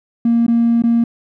triangle tone with dropouts, 233.2 Hz, A#3, 1 cent sharp, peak -7 dBFS, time 0.25-1.04 s, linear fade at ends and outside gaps 5 ms, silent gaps 0.466-0.48 / 0.822-0.837 s, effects tanh soft clip ceiling -7 dBFS

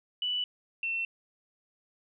sine tone pair in turn, 2967 / 2699 Hz, F#7 / E7, +4 / +40 cents, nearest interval major second, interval 164 cents, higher first, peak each -28 / -29 dBFS, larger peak first, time 0.22-0.44 / 0.83-1.05 s, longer neither, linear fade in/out 2 ms, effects none

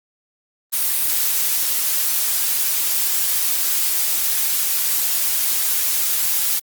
blue noise, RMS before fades -19 dBFS, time 0.72-6.6 s, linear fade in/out 20 ms, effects Opus 32 kbps

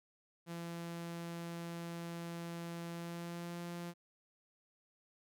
sawtooth tone with pitch glide, 169.6 to 172.66 Hz, E3 to F3, +50 to -19 cents, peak -38 dBFS, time 0.46-3.94 s, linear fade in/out 50 ms, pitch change +31 cents, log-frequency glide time 2.91-3.61 s, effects none

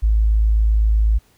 sine tone, 53.9 Hz, A1, 35 cents flat, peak -12 dBFS, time 0.02-1.19 s, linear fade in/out 20 ms, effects pink hiss -57 dBFS RMS until 1.37 s

